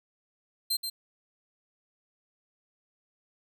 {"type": "tone with echo", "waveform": "sawtooth", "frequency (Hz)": 4145, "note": "C8", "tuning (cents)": -17, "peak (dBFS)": -23, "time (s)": [0.7, 0.77], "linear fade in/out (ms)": 10, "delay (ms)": 130, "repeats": 1, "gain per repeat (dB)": -6, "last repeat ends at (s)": 0.9, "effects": []}